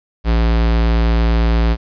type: tone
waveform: square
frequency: 56.8 Hz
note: A#1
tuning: 44 cents flat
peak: -12 dBFS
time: 0.24-1.77 s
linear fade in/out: 50 ms
effects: resampled to 11025 Hz + 8-bit